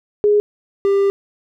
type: tone pair in turn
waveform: sine / triangle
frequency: 415.2 / 396.6 Hz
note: G#4 / G4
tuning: 0 / +20 cents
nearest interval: minor second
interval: 80 cents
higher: first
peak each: -10 dBFS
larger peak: neither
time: 0.24-0.4 / 0.85-1.1 s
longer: second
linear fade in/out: 0 ms
effects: none